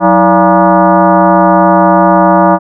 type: tone with frequency modulation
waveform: sine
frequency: 184.3 Hz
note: F#3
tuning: 7 cents flat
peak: -3 dBFS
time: 0-2.59 s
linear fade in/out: 50 ms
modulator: 254 Hz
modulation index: 3.9
effects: none